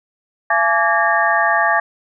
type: tone cluster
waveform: sine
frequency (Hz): 678 / 849 / 1157 / 1638 / 1825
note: E5 / G#5 / D6 / G#6 / A#6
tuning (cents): +49 / +38 / -26 / -24 / -37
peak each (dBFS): -19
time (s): 0.5-1.8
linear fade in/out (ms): 5
effects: none